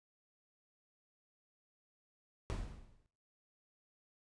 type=noise with exponential decay; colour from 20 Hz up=brown; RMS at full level=-34 dBFS; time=2.5-3.06 s; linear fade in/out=0 ms; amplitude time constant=120 ms; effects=noise-tail reverb RT60 0.5 s tail -17 dB re dry + resampled to 22050 Hz